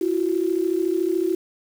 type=tone pair together; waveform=sine; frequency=336.2 / 370 Hz; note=E4 / F#4; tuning=+34 / 0 cents; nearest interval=major second; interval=166 cents; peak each=-22 dBFS; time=0.01-1.35 s; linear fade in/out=5 ms; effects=7-bit